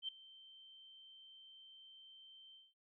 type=tone with ADSR envelope; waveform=sine; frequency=3116 Hz; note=G7; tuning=11 cents flat; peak=-37 dBFS; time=0.02-2.74 s; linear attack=65 ms; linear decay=4 ms; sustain=-20 dB; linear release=200 ms; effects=none